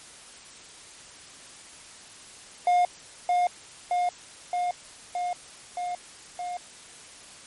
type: tone with echo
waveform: triangle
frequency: 713 Hz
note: F5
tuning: 36 cents sharp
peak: -16 dBFS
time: 2.67-2.85 s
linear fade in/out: 2 ms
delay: 620 ms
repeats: 6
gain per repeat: -2 dB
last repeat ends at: 6.57 s
effects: white hiss -47 dBFS RMS until 7.46 s + MP3 48 kbps